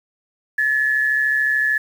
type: tone pair together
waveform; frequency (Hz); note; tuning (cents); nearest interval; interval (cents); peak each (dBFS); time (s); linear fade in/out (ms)
sine; 1722.5 / 1856; A6 / A#6; -37 / -8; minor second; 129; -16 / -25; 0.58-1.78; 5
effects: 7-bit